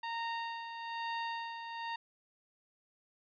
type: tone with tremolo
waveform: sawtooth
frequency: 924 Hz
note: A#5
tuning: 16 cents flat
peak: -31 dBFS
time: 0.03-1.96 s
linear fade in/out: 5 ms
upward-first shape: sine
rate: 1.1 Hz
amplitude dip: 55%
effects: resampled to 11025 Hz + 12-bit